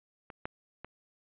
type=clicks; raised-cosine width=0.5 ms; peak=-30 / -20 / -27 dBFS; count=3; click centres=0.302 / 0.455 / 0.846 s; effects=resampled to 8000 Hz